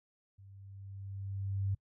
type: tone with level ramp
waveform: sine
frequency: 98 Hz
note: G2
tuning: in tune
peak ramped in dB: -53 to -29 dBFS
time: 0.38-1.75 s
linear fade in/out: 10 ms
effects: noise-tail reverb RT60 0.1 s tail -24 dB re dry